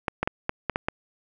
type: clicks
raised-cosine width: 0.5 ms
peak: -9 dBFS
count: 7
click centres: 0.082 / 0.23 / 0.275 / 0.494 / 0.697 / 0.759 / 0.885 s
effects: none